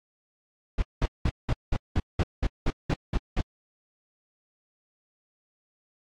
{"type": "noise bursts", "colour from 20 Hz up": "brown", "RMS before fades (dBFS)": -23, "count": 12, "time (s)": [0.78, 3.41], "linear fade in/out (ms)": 5, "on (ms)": 45, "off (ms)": 190, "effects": ["low-pass 5000 Hz 12 dB/octave", "AAC 48 kbps"]}